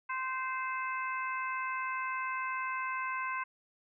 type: harmonic tone with a mistuned harmonic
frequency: 521 Hz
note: C5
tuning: 7 cents flat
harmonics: 2 / 3 / 4 / 5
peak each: -35 / -39 / -41 / -43 dBFS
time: 0.09-3.44 s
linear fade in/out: 10 ms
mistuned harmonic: 3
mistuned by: -18 cents
effects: none